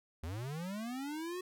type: linear sweep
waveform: square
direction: up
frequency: 74.2 to 371.7 Hz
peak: -39 dBFS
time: 0.23-1.41 s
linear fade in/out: 5 ms
effects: none